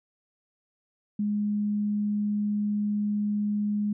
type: tone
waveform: sine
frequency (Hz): 207.7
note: G#3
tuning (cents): 0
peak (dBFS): -24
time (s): 1.19-3.93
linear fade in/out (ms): 5
effects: none